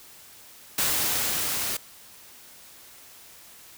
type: noise with level ramp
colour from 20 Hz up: white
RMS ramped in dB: -24 to -29 dBFS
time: 0.78-1.77 s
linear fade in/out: 5 ms
effects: white hiss -49 dBFS RMS until 3.77 s